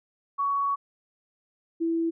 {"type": "tone pair in turn", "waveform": "sine", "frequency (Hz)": [1121, 330.8], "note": ["C#6", "E4"], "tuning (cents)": [19, 6], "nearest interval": "octave + major sixth", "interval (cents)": 2113, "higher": "first", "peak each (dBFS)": -23, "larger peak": "neither", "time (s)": [[0.38, 0.76], [1.8, 2.11]], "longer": "first", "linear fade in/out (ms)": 20, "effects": []}